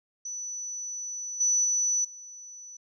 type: tone with level steps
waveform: sine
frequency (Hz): 5960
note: F#8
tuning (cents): +12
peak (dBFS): -33 / -21 / -23 / -42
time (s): 0.25-2.77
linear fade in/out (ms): 5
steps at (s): 1.4 / 1.64 / 2.04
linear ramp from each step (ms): 10
effects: none

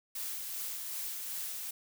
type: noise with tremolo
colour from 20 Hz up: blue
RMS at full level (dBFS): -38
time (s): 0.15-1.71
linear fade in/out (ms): 5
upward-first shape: sine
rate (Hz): 2.6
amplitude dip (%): 25
effects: none

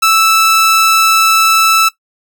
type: tone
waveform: sawtooth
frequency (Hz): 1317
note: E6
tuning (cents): -2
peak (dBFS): -3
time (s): 0.02-1.89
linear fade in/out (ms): 10
effects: noise-tail reverb RT60 0.1 s tail -17 dB re dry

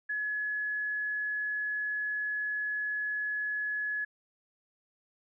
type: tone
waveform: sine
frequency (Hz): 1697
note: G#6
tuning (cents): +37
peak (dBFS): -30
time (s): 0.09-4.05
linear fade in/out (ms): 10
effects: none

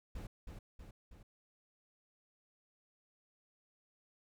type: noise with echo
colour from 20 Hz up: brown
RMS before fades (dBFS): -44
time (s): 0.15-0.27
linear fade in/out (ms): 5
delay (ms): 320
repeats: 3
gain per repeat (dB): -4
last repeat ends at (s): 1.23
effects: none

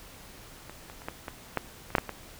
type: clicks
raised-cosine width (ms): 0.5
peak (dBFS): -26 / -28 / -30 / -18 / -20 / -11 / -29 / -6 / -9 / -19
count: 10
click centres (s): 0.696 / 0.899 / 1.019 / 1.085 / 1.282 / 1.573 / 1.904 / 1.952 / 1.983 / 2.093
effects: pink hiss -49 dBFS RMS until 2.39 s

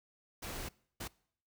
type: noise bursts at uneven times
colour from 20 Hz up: pink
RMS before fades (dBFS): -42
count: 2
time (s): 0.42-0.69 / 1-1.08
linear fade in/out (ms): 10
effects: noise-tail reverb RT60 0.6 s tail -23 dB re dry

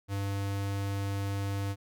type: tone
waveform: square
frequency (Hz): 99.3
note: G2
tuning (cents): +23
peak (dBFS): -31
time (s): 0.08-1.76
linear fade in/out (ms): 50
effects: none

